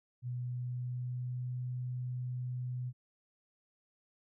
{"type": "tone with pitch glide", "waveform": "sine", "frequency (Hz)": [123.5, 125.08], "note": ["B2", "B2"], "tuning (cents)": [0, 22], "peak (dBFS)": -35, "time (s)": [0.22, 2.93], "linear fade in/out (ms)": 50, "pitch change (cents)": 22, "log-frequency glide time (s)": [0.39, 1.61], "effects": []}